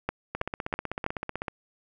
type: two click trains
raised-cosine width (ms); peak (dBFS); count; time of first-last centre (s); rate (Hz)
0.5; -16 / -12; 19 / 4; 0.35-1.482 / 0.09-1.064; 15.9 / 3.08
effects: none